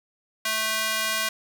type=tone with high-pass filter; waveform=square; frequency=219.2 Hz; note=A3; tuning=6 cents flat; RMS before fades=-26 dBFS; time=0.45-1.29 s; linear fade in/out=5 ms; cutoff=1500 Hz; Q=0.75; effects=none